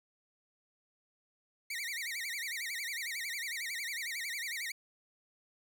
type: tone with vibrato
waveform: sawtooth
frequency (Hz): 2067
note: C7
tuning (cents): -22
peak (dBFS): -33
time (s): 1.7-4.72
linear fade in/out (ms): 5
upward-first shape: sine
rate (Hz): 11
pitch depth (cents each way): 220
effects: none